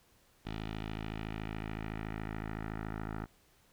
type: tone with low-pass filter sweep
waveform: 10% pulse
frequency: 53.8 Hz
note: A1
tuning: 38 cents flat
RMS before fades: -40 dBFS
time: 0.45-3.26 s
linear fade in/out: 10 ms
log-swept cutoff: 3500 to 1500 Hz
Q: 1.9
effects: pink hiss -67 dBFS RMS until 3.72 s